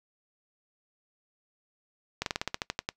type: slowing click train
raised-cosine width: 0.2 ms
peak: -12 dBFS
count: 11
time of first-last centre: 2.22-2.889 s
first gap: 42 ms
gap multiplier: 1.1
effects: noise-tail reverb RT60 0.1 s tail -23 dB re dry